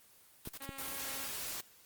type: noise bursts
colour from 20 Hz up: white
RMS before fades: -45 dBFS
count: 3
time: 0.45-0.658 s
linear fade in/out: 2 ms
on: 40 ms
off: 44 ms
type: clicks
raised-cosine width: 3 ms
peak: -29 dBFS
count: 2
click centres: 0.474 / 0.692 s
type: tone with vibrato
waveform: 5% pulse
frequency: 272.6 Hz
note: C#4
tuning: 29 cents flat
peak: -35 dBFS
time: 0.6-1.27 s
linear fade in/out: 10 ms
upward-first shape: sine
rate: 3.1 Hz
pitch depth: 12 cents each way
type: noise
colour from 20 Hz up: white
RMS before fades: -41 dBFS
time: 0.78-1.61 s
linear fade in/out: 5 ms
effects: white hiss -62 dBFS RMS until 1.85 s + Opus 24 kbps